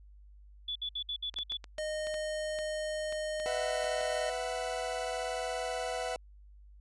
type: tone bursts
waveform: sine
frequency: 3445 Hz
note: A7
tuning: 37 cents flat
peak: -33 dBFS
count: 7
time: 0.68-1.571 s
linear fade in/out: 5 ms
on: 75 ms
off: 61 ms
type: clicks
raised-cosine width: 0.2 ms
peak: -27 dBFS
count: 12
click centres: 1.341 / 1.387 / 1.521 / 1.642 / 1.783 / 2.07 / 2.142 / 2.588 / 3.125 / 3.4 / 3.842 / 4.012 s
type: tone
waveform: square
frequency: 616 Hz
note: D#5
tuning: 17 cents flat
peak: -34 dBFS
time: 1.78-4.3 s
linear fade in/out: 5 ms
type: chord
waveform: 40% pulse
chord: B suspended fourth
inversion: none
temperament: equal with one note detuned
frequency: 498.8 / 659.3 / 740 Hz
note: B4 / E5 / F#5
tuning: +17 / 0 / 0 cents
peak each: -37 dBFS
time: 3.46-6.16 s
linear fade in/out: 0 ms
effects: added 50 Hz sine -52 dBFS peak until 6.8 s + resampled to 24000 Hz